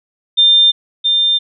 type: tone pair in turn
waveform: sine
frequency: 3600 / 3600 Hz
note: A7 / A7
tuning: +39 / +39 cents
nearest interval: unison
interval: 0 cents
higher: neither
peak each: -6 / -10 dBFS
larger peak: first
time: 0.37-0.72 / 1.04-1.39 s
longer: neither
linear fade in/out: 20 ms
effects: none